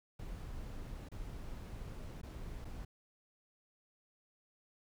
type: noise with dropouts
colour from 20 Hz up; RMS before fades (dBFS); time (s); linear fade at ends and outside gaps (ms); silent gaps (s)
brown; -45; 0.19-2.85; 5; 1.088-1.116 / 2.216-2.231 / 2.647-2.651
effects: none